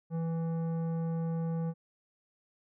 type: tone with tanh clipping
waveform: sine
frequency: 164.81 Hz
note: E3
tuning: in tune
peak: -32 dBFS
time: 0.1-1.74 s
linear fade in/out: 50 ms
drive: 12 dB
effects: none